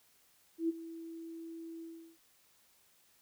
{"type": "tone with ADSR envelope", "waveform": "sine", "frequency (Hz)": 329.6, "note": "E4", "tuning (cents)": 0, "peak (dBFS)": -27, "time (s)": [0.58, 2.18], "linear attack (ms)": 110, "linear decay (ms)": 24, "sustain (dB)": -16, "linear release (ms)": 360, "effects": ["white hiss -68 dBFS RMS until 3.21 s"]}